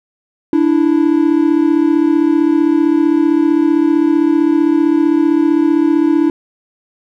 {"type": "tone pair together", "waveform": "triangle", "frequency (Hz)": [294.1, 329.6], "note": ["D4", "E4"], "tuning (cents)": [3, 0], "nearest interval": "major second", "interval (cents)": 197, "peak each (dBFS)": -10, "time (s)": [0.53, 6.3], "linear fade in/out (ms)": 2, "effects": []}